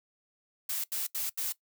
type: noise bursts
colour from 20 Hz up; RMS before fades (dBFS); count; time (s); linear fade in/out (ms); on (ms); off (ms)
blue; -33; 4; 0.69-1.524; 5; 150; 78
effects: noise-tail reverb RT60 0.1 s tail -19 dB re dry